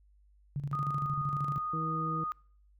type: tone with tremolo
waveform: sine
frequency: 142.2 Hz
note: C#3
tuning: 45 cents sharp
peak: -30 dBFS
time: 0.56-1.58 s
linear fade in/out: 0 ms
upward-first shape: square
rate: 13 Hz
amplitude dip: 65%
type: tone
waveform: sine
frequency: 1236 Hz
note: D#6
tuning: 12 cents flat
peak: -32 dBFS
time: 0.73-2.32 s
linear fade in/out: 0 ms
type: harmonic tone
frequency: 159.9 Hz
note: D#3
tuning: 48 cents sharp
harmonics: 1 / 2 / 3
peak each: -35 / -41 / -45 dBFS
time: 1.73-2.24 s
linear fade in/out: 5 ms
effects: noise-tail reverb RT60 0.5 s tail -25 dB re dry + added 50 Hz sine -60 dBFS peak until 2.79 s